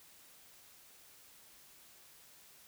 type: silence
effects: white hiss -60 dBFS RMS until 2.67 s